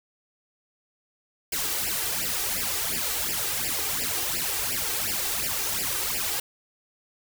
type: noise with flanger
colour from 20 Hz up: white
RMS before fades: -28 dBFS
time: 1.52-6.4 s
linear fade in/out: 5 ms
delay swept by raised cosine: 0.39 to 2.59 ms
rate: 2.8 Hz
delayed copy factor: +1
effects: none